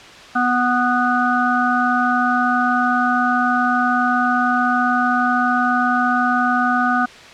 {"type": "harmonic tone", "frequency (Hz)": 246.9, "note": "B3", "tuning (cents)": 0, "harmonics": [1, 3, 5, 6], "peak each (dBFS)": [-20, -20, -20, -20], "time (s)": [0.35, 7.06], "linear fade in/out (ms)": 10, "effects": ["white hiss -39 dBFS RMS until 7.33 s", "low-pass 4000 Hz 12 dB/octave"]}